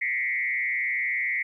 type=tone with frequency modulation; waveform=sine; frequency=2076 Hz; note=C7; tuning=14 cents flat; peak=-24 dBFS; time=0.01-1.43 s; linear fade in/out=10 ms; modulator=127 Hz; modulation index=1.3; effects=11-bit